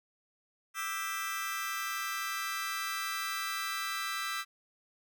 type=chord; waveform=sawtooth; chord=E minor seventh; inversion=third; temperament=just; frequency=1186.7 / 1318.5 / 1582.2 / 1977.8 Hz; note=D6 / E6 / G6 / B6; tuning=+18 / 0 / +16 / +2 cents; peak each=-37 / -34 / -37 / -36 dBFS; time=0.74-4.45 s; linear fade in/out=50 ms; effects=none